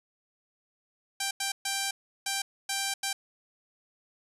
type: tone bursts at uneven times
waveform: 5% pulse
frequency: 786 Hz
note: G5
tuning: 4 cents sharp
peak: -17 dBFS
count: 6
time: 1.2-1.31 / 1.4-1.52 / 1.65-1.91 / 2.26-2.42 / 2.69-2.94 / 3.03-3.13 s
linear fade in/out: 5 ms
effects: resampled to 32000 Hz